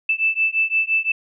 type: beating tone pair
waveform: sine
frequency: 2637 / 2642.8 Hz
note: E7 / E7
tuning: 0 / +4 cents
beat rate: 5.8 Hz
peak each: -20 dBFS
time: 0.09-1.12 s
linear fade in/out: 5 ms
effects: none